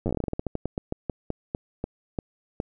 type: slowing click train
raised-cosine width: 2 ms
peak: -14 dBFS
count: 24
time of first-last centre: 0.06-2.601 s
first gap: 9 ms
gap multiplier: 1.19
effects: none